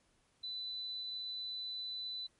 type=tone; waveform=sine; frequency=3995 Hz; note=B7; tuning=19 cents sharp; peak=-39 dBFS; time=0.43-2.27 s; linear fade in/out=10 ms; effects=pink hiss -73 dBFS RMS until 2.39 s + MP3 48 kbps